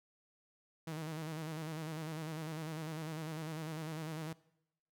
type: tone with vibrato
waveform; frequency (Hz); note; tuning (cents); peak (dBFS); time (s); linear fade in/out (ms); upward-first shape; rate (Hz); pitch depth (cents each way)
sawtooth; 157.7; D#3; +24; -36; 0.87-4.33; 5; square; 10; 52
effects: noise-tail reverb RT60 0.8 s tail -21 dB re dry